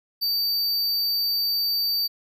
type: tone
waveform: square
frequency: 4619 Hz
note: D8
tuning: 30 cents flat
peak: -22 dBFS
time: 0.21-2.08 s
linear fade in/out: 20 ms
effects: none